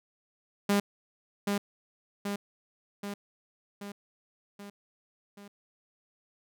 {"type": "tone with echo", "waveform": "sawtooth", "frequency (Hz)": 202.1, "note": "G#3", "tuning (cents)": -47, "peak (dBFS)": -19, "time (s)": [0.69, 0.8], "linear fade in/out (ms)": 5, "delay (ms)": 780, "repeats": 6, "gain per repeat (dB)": -4, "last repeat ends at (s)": 5.48, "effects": []}